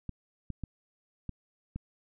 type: clicks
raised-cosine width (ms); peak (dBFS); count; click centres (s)
5; -24; 5; 0.093 / 0.503 / 0.637 / 1.293 / 1.76
effects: none